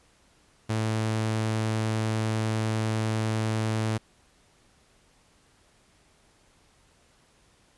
sawtooth tone, 110 Hz, A2, in tune, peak -21 dBFS, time 0.69-3.98 s, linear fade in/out 10 ms, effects pink hiss -62 dBFS RMS until 7.77 s + resampled to 24000 Hz

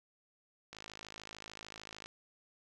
click train, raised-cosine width 0.2 ms, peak -29 dBFS, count 72, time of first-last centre 0.73-2.06 s, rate 53.4 Hz, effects none

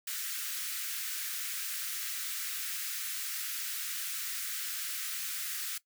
white high-pass noise, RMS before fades -37 dBFS, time 0.07-5.78 s, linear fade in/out 5 ms, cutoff 1300 Hz, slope 48 dB/octave, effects noise-tail reverb RT60 0.1 s tail -18 dB re dry

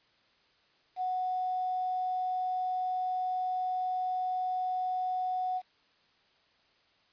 sine tone with quantisation, 738 Hz, F#5, 5 cents flat, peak -29 dBFS, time 0.96-5.62 s, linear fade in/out 50 ms, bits 9, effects white hiss -67 dBFS RMS until 7.12 s + resampled to 11025 Hz

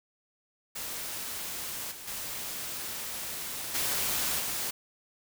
white noise with level steps, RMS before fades -37 / -44 / -37 / -30 / -33 dBFS, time 0.75-4.71 s, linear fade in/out 10 ms, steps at 1.91 / 2.07 / 3.74 / 4.39 s, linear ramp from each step 10 ms, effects none

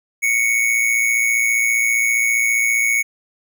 square tone with amplitude modulation, 2217 Hz, C#7, in tune, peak -13 dBFS, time 0.22-3.03 s, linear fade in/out 20 ms, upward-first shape sine, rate 115 Hz, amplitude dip 55%, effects none

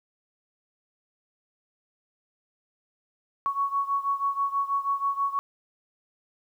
sine beating tone pair, 1112 / 1118.2 Hz, C#6 / C#6, +5 / +15 cents, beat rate 6.2 Hz, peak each -26 / -29 dBFS, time 3.46-5.39 s, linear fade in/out 0 ms, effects 10-bit

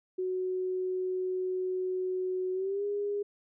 sine tone with pitch glide, 370 to 408.2 Hz, F#4 to G#4, 0 to -30 cents, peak -29 dBFS, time 0.18-3.23 s, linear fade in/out 10 ms, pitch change +170 cents, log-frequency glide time 2.53-2.84 s, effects none

